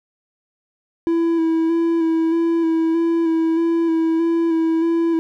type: tone with vibrato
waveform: triangle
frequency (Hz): 329.6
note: E4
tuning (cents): 0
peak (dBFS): -13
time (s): 1.07-5.19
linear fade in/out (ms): 0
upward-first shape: square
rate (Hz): 1.6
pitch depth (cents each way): 21
effects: none